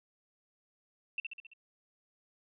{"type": "tone with echo", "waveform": "sine", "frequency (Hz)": 2691, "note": "E7", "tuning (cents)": 35, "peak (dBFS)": -32, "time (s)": [1.18, 1.2], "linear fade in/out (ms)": 2, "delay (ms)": 67, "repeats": 5, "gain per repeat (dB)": -4, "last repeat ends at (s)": 1.535, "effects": []}